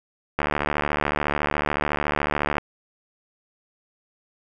click train, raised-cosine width 0.5 ms, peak -7 dBFS, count 163, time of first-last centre 0.39-2.582 s, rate 73.9 Hz, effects none

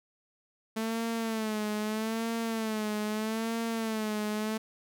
sawtooth tone with vibrato, 220 Hz, A3, in tune, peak -26 dBFS, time 0.76-4.58 s, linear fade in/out 10 ms, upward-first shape sine, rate 0.79 Hz, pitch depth 71 cents each way, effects none

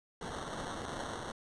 white noise with sample-and-hold, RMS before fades -41 dBFS, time 0.21-1.32 s, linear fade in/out 5 ms, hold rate 2450 Hz, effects resampled to 22050 Hz

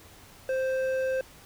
sine tone with hard clipping, 523.3 Hz, C5, in tune, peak -27 dBFS, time 0.49-1.21 s, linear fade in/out 2 ms, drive 8 dB, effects added 90 Hz sine -62 dBFS peak until 1.45 s + pink hiss -52 dBFS RMS until 1.45 s

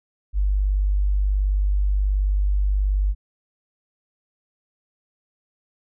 sine tone, 49.32 Hz, G1, 11 cents sharp, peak -17 dBFS, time 0.33-3.15 s, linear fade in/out 50 ms, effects none

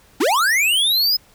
square linear sweep, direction up, 235.7 to 5130 Hz, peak -15 dBFS, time 0.2-1.17 s, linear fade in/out 10 ms, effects pink hiss -52 dBFS RMS until 1.34 s

